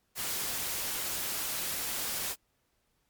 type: noise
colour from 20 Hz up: white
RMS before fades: -34 dBFS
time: 0.15-2.36 s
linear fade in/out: 50 ms
effects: pink hiss -75 dBFS RMS until 3.09 s + MP3 96 kbps